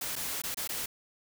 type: noise with dropouts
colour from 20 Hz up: white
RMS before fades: -35 dBFS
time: 0.01-0.86 s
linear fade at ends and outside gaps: 5 ms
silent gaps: 0.156-0.162 / 0.419-0.436 / 0.545-0.571 / 0.676-0.691 s
effects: none